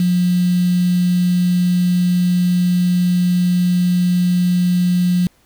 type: tone with quantisation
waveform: sine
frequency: 178.6 Hz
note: F3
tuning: 39 cents sharp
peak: -12 dBFS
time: 0-5.27 s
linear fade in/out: 2 ms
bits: 5
effects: pink hiss -56 dBFS RMS until 5.45 s